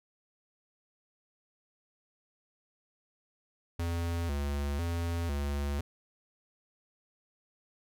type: tone with vibrato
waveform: square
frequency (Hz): 77.78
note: D#2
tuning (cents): 0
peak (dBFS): -31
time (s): 3.79-5.81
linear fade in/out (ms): 5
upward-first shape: square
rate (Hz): 1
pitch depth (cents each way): 150
effects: none